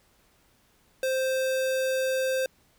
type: tone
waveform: square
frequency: 523.3 Hz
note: C5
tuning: in tune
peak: -25 dBFS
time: 1.03-2.46 s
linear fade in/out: 2 ms
effects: pink hiss -64 dBFS RMS until 2.78 s